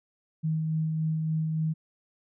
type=tone with tremolo; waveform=sine; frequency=158.2 Hz; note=D#3; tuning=29 cents sharp; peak=-24 dBFS; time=0.43-1.74 s; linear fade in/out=20 ms; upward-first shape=sine; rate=3.5 Hz; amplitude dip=25%; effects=none